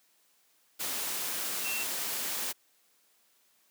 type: tone in noise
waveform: sine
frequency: 2700 Hz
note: E7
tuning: 41 cents sharp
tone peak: -34 dBFS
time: 1.64-1.84 s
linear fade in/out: 20 ms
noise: white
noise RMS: -34 dBFS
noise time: 0.79-2.53 s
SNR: -3 dB
effects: white hiss -68 dBFS RMS until 3.7 s + high-pass 200 Hz 12 dB/octave